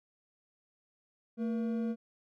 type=tone pair together; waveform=triangle; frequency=225 / 476.8 Hz; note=A3 / A#4; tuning=+39 / +39 cents; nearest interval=octave + minor second; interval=1300 cents; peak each=-29 / -38 dBFS; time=1.37-1.96 s; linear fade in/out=50 ms; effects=none